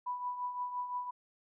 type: tone with tremolo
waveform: sine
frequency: 987.8 Hz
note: B5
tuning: in tune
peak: -32 dBFS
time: 0.06-1.11 s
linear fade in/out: 10 ms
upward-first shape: triangle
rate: 5.8 Hz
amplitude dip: 65%
effects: none